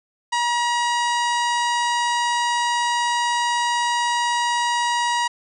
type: harmonic tone with a mistuned harmonic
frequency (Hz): 956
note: A#5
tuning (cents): +43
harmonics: 1 / 2 / 3 / 4 / 5 / 6 / 7 / 8 / 9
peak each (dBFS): -20 / -26 / -30 / -32 / -34 / -36 / -37 / -38 / -39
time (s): 0.32-5.28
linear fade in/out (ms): 10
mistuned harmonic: 9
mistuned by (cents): +29
effects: none